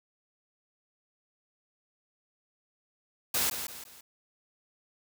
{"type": "noise with echo", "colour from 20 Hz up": "white", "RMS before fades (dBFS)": -28, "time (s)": [3.34, 3.5], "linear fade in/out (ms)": 5, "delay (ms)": 170, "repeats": 3, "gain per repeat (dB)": -8, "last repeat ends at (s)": 4.01, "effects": []}